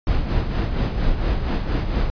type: noise with tremolo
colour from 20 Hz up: brown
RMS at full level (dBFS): -18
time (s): 0.07-2.1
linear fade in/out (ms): 0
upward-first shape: sine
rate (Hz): 4.3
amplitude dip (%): 55
effects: resampled to 11025 Hz